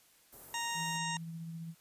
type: band-stop noise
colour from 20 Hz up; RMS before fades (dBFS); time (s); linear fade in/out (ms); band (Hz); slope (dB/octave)
white; -50; 0.32-0.98; 10; 890 to 13000; 12
type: harmonic tone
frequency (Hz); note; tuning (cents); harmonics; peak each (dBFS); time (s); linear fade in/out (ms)
932.3; A#5; 0; 1 / 2 / 3 / 4 / 6 / 7 / 8 / 9; -38 / -41 / -43 / -44 / -46 / -46 / -47 / -48; 0.54-1.17; 2
type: tone with tremolo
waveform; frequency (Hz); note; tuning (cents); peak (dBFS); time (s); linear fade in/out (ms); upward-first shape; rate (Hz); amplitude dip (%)
sine; 164.8; E3; 0; -39; 0.74-1.75; 50; triangle; 15; 30
effects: white hiss -65 dBFS RMS until 1.8 s + resampled to 32000 Hz